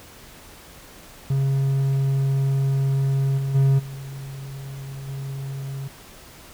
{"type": "tone with level steps", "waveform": "triangle", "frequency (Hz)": 136.2, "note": "C#3", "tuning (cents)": -30, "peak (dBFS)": [-16, -20, -12, -30, -26], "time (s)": [1.3, 5.88], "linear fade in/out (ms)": 5, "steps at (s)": [3.37, 3.54, 3.78, 5.07], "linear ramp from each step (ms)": 20, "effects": ["pink hiss -45 dBFS RMS until 6.53 s"]}